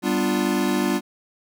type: chord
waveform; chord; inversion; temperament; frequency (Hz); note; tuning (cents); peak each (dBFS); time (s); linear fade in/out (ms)
square; G dominant seventh; none; equal with one note detuned; 196 / 246.9 / 295.7 / 349.2; G3 / B3 / D4 / F4; 0 / 0 / +12 / 0; -26; 0.02-1.01; 50
effects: none